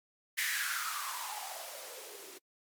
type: noise with band-pass filter sweep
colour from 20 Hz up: violet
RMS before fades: -39 dBFS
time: 0.37-2.39 s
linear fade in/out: 20 ms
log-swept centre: 2000 to 340 Hz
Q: 7
effects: noise-tail reverb RT60 0.1 s tail -25 dB re dry + Opus 48 kbps